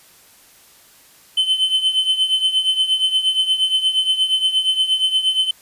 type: tone with tremolo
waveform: triangle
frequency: 3059 Hz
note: G7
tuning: 43 cents flat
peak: -10 dBFS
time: 1.37-5.51 s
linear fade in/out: 5 ms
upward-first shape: triangle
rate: 8.5 Hz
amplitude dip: 80%
effects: white hiss -49 dBFS RMS until 5.61 s + resampled to 32000 Hz